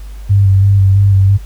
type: tone with vibrato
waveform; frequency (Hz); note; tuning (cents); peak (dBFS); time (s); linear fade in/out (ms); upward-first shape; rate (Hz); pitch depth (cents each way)
sine; 98; G2; 0; -5; 0.29-1.38; 20; square; 3; 24
effects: added 50 Hz sine -25 dBFS peak until 1.45 s + pink hiss -44 dBFS RMS until 1.45 s